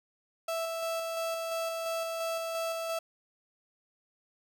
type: tone with tremolo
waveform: 35% pulse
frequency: 659.3 Hz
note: E5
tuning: in tune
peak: -29 dBFS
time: 0.48-2.99 s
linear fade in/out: 5 ms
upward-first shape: square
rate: 2.9 Hz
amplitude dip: 25%
effects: none